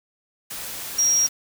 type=tone in noise; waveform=sine; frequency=5650 Hz; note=F8; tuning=19 cents sharp; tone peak=-16 dBFS; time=0.98-1.27 s; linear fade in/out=10 ms; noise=white; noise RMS=-33 dBFS; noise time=0.5-1.29 s; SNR=+14 dB; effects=none